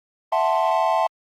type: chord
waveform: triangle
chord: F# half-diminished seventh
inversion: third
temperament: equal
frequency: 659.3 / 740 / 880 / 1046.5 Hz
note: E5 / F#5 / A5 / C6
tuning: 0 / 0 / 0 / 0 cents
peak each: -20 / -22 / -20 / -23 dBFS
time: 0.32-1.07 s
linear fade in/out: 5 ms
effects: Opus 24 kbps